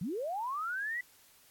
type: linear sweep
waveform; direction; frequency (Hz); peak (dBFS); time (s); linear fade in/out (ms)
sine; up; 146.3 to 1993; -33; 0.01-1.01; 5
effects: white hiss -62 dBFS RMS until 1.5 s + AAC 64 kbps